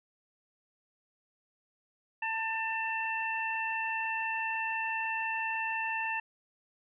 harmonic tone, 894 Hz, A5, 27 cents sharp, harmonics 1 / 2 / 3, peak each -35 / -35 / -35 dBFS, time 2.22-6.2 s, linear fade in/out 5 ms, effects none

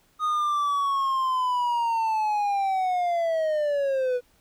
triangle linear sweep, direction down, 1244.5 to 486.5 Hz, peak -20 dBFS, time 0.19-4.21 s, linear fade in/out 50 ms, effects pink hiss -63 dBFS RMS until 4.4 s

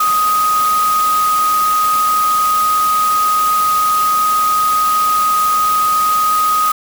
sine tone in noise, 1250 Hz, D#6, 8 cents sharp, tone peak -11 dBFS, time 0-6.72 s, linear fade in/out 5 ms, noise white, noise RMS -24 dBFS, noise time 0-6.72 s, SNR +10 dB, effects none

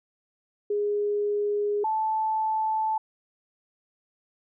sine tone pair in turn, 412.8 / 874.7 Hz, G#4 / A5, -10 / -10 cents, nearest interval octave + minor second, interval 1300 cents, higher second, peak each -23 dBFS, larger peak neither, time 0.7-1.84 / 1.84-2.98 s, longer neither, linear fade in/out 5 ms, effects none

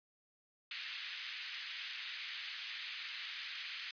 pink band-pass noise, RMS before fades -45 dBFS, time 0.71-3.91 s, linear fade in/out 2 ms, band 1900 to 4400 Hz, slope 24 dB/octave, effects resampled to 11025 Hz

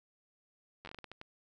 slowing click train, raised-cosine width 0.3 ms, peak -30 dBFS, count 10, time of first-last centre 0.85-1.214 s, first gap 10 ms, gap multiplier 1.33, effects none

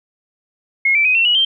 sine tone with pitch steps, 2161 / 2330 / 2511 / 2707 / 2918 / 3146 Hz, C#7 / D7 / D#7 / E7 / F#7 / G7, -45 / -14 / +15 / +45 / -25 / +6 cents, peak -11 dBFS, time 0.85-1.45 s, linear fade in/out 5 ms, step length 100 ms, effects none

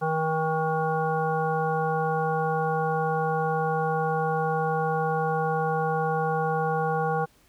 harmonic tone, 159 Hz, D#3, 38 cents sharp, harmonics 1 / 3 / 5 / 7 / 9, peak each -29 / -28 / -27 / -33 / -34 dBFS, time 0.01-7.26 s, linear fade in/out 20 ms, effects pink hiss -61 dBFS RMS until 7.48 s

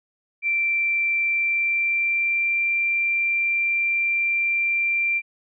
sine tone with pitch glide, 2349 to 2364 Hz, D7 to D7, 0 to +11 cents, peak -19 dBFS, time 0.42-5.22 s, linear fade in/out 50 ms, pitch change +11 cents, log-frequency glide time 1.23-2.68 s, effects none

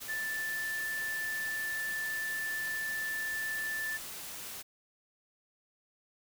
sine tone in noise, 1760 Hz, A6, in tune, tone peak -33 dBFS, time 0.08-3.98 s, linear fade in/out 20 ms, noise white, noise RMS -43 dBFS, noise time 0-4.63 s, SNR +7 dB, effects none

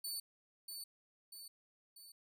20% pulse tone with echo, 4505 Hz, C#8, 27 cents sharp, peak -34 dBFS, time 0.04-0.2 s, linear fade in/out 5 ms, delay 640 ms, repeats 3, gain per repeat -5 dB, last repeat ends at 2.12 s, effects none

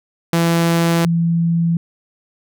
sawtooth / sine tone pair in turn, 167.9 / 167.9 Hz, E3 / E3, +32 / +32 cents, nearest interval unison, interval 0 cents, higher neither, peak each -9 / -13 dBFS, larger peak first, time 0.33-1.05 / 1.05-1.77 s, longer neither, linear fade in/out 2 ms, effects none

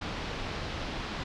pink low-pass noise, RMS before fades -36 dBFS, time 0.01-1.24 s, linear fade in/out 10 ms, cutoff 4700 Hz, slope 24 dB/octave, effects none

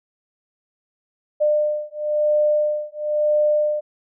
sine beating tone pair, 600 / 600.99 Hz, D5 / D5, +37 / +40 cents, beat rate 0.99 Hz, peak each -20 dBFS, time 1.4-3.81 s, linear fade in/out 20 ms, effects none

